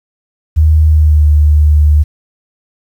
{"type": "tone with pitch glide", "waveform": "sine", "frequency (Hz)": [77.78, 74.91], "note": ["D#2", "D2"], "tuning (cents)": [0, 35], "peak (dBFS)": -4, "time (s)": [0.56, 2.04], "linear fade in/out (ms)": 20, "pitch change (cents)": -65, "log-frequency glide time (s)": [0.87, 1.28], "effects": ["7-bit"]}